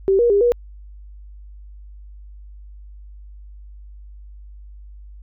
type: tone with pitch steps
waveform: sine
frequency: 387.8 / 475.6 / 403.3 / 480.7 Hz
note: G4 / A#4 / G4 / B4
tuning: -19 / +35 / +49 / -47 cents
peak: -12 dBFS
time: 0.08-0.52 s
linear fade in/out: 0 ms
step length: 110 ms
effects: added 50 Hz sine -37 dBFS peak until 5.22 s